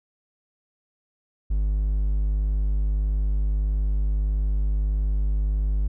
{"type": "tone", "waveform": "triangle", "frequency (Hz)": 50.8, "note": "G#1", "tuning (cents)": -38, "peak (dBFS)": -18, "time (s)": [1.5, 5.88], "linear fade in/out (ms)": 10, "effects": []}